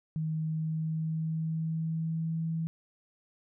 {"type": "tone with pitch glide", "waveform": "sine", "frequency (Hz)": [157.8, 162.8], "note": ["D#3", "E3"], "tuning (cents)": [25, -21], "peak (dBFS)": -29, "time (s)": [0.16, 2.67], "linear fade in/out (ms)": 0, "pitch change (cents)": 54, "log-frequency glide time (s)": [0.4, 2.42], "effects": []}